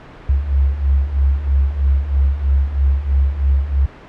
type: beating tone pair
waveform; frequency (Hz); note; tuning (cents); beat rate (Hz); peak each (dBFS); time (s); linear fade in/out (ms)
sine; 66.6 / 69.7; C2 / C#2; +31 / +10; 3.1; -18 / -14; 0.29-3.86; 5
effects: pink hiss -38 dBFS RMS until 4.08 s + low-pass 2000 Hz 12 dB/octave